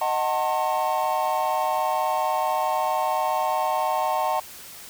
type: chord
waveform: triangle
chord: D# diminished seventh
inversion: none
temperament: just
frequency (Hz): 622.3 / 746.7 / 896 / 1075.3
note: D#5 / F#5 / A5 / C6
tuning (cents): 0 / +16 / +31 / +47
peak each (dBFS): -26 / -24 / -24 / -27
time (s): 0.01-4.4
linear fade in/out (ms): 5
effects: white hiss -42 dBFS RMS until 4.89 s